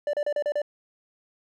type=tone bursts; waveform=triangle; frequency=587.3 Hz; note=D5; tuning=in tune; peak=-21 dBFS; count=6; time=0.07-0.618 s; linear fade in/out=2 ms; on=63 ms; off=34 ms; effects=none